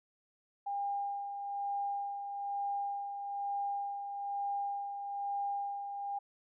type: tone with tremolo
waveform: sine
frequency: 804 Hz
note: G5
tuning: 44 cents sharp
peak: -32 dBFS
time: 0.66-6.19 s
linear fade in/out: 10 ms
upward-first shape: sine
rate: 1.1 Hz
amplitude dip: 50%
effects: none

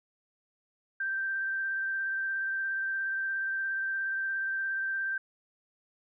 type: tone with vibrato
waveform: sine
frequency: 1568 Hz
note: G6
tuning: in tune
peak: -29 dBFS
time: 1-5.18 s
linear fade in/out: 5 ms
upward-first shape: sine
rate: 17 Hz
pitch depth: 13 cents each way
effects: none

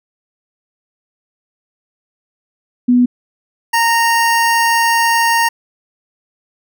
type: tone pair in turn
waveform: sine / 25% pulse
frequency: 246.2 / 925.2 Hz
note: B3 / A#5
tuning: -5 / -13 cents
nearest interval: octave + major seventh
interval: 2292 cents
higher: second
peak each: -7 dBFS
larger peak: neither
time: 2.88-3.06 / 3.73-5.49 s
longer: second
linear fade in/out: 10 ms
effects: none

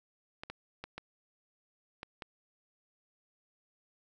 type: clicks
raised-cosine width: 0.3 ms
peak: -25 dBFS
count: 6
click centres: 0.435 / 0.5 / 0.84 / 0.98 / 2.031 / 2.222 s
effects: none

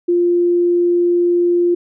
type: tone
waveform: sine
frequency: 349.2 Hz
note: F4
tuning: in tune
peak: -11 dBFS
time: 0.08-1.75 s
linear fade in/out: 10 ms
effects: none

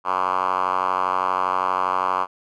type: tone with band-pass filter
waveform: 5% pulse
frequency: 92.5 Hz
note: F#2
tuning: in tune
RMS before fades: -22 dBFS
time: 0.04-2.27 s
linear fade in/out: 50 ms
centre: 1100 Hz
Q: 3.9
effects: none

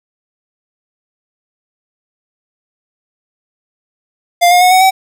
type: tone with pitch steps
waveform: square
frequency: 698.5 / 714 / 729.8 / 746 / 762.6 Hz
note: F5 / F5 / F#5 / F#5 / G5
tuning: 0 / +38 / -24 / +14 / -48 cents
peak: -6 dBFS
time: 4.41-4.91 s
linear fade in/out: 20 ms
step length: 100 ms
effects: none

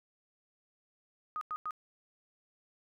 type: tone bursts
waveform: sine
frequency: 1244.5 Hz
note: D#6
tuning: in tune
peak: -34 dBFS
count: 3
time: 1.36-1.708 s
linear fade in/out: 0 ms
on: 52 ms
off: 96 ms
effects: none

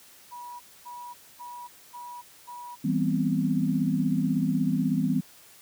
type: tone bursts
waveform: sine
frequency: 970 Hz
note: B5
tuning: 31 cents flat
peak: -38 dBFS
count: 5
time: 0.31-2.76 s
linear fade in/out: 20 ms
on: 290 ms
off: 250 ms
type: chord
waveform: sine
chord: C major seventh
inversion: first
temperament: just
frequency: 163.52 / 196.22 / 245.3 / 261.6 Hz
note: E3 / G3 / B3 / C4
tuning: -14 / +2 / -12 / 0 cents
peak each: -28 dBFS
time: 2.84-5.21 s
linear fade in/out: 10 ms
effects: white hiss -53 dBFS RMS until 5.61 s + high-pass 60 Hz 12 dB/octave

